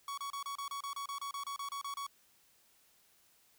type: tone bursts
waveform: 45% pulse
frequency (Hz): 1120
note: C#6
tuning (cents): +18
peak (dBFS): -38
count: 16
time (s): 0.08-2.066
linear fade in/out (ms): 2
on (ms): 96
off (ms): 30
effects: white hiss -68 dBFS RMS until 3.58 s